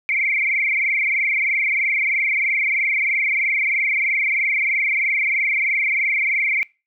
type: tone with frequency modulation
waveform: sine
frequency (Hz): 2217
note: C#7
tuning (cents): 0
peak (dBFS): -17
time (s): 0.09-6.63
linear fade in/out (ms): 0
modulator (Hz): 23.1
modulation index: 6.3
effects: noise-tail reverb RT60 0.3 s tail -24 dB re dry